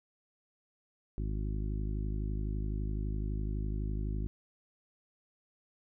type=harmonic tone; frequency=51.91 Hz; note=G#1; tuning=in tune; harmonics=1 / 2 / 3 / 4 / 5 / 6 / 7; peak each=-33 / -39 / -43 / -45 / -47 / -49 / -50 dBFS; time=1.18-4.27 s; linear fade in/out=0 ms; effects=none